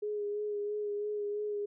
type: tone with vibrato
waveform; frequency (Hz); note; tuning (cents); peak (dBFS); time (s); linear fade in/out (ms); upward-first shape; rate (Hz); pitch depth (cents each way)
sine; 415.3; G#4; 0; -32; 0.02-1.66; 10; sine; 3; 23
effects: none